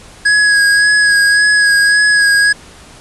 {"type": "tone with vibrato", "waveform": "square", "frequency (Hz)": 1661.2, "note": "G#6", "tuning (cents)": 0, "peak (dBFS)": -8, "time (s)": [0.25, 2.53], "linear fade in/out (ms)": 10, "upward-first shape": "sine", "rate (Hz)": 1.8, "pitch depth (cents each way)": 24, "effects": ["pink hiss -38 dBFS RMS until 3 s", "resampled to 24000 Hz"]}